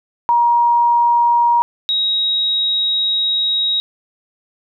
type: tone pair in turn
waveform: sine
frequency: 948 / 3801 Hz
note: A#5 / A#7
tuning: +29 / +33 cents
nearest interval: 2 octaves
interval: 2404 cents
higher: second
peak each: -10 / -14 dBFS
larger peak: first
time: 0.29-1.62 / 1.89-3.8 s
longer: second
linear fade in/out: 0 ms
effects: none